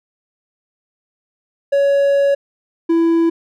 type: tone pair in turn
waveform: triangle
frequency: 560 / 332.3 Hz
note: C#5 / E4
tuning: +18 / +14 cents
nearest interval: major sixth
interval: 904 cents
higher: first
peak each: -9 dBFS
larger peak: neither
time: 1.72-2.35 / 2.89-3.3 s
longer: first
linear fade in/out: 10 ms
effects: none